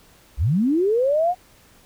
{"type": "linear sweep", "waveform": "sine", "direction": "up", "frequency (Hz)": [49, 740], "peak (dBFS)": -16, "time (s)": [0.37, 1.35], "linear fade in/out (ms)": 50, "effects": ["pink hiss -53 dBFS RMS until 1.85 s"]}